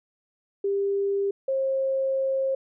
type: tone pair in turn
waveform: sine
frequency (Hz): 397.7 / 535.1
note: G4 / C5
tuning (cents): +25 / +39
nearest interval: perfect fourth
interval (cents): 514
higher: second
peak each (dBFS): -22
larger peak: neither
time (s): 0.64-1.31 / 1.48-2.55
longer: second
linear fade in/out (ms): 5
effects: none